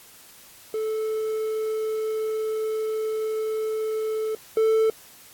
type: tone pair in turn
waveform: triangle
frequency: 436.7 / 442 Hz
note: A4 / A4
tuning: -13 / +8 cents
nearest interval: unison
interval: 21 cents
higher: second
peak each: -22 / -15 dBFS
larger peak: second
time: 0.74-4.35 / 4.57-4.9 s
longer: first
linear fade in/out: 2 ms
effects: white hiss -49 dBFS RMS until 5.33 s + AAC 64 kbps